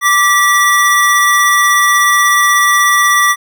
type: tone pair together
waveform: square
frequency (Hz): 1171 / 1946.2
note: D6 / B6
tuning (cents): -5 / -26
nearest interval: major sixth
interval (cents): 879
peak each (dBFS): -11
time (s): 0.01-3.36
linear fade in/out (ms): 50
effects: none